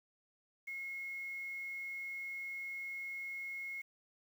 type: tone with quantisation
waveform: sine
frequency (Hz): 2165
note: C#7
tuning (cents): -41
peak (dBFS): -40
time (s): 0.67-3.82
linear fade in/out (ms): 10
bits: 10
effects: none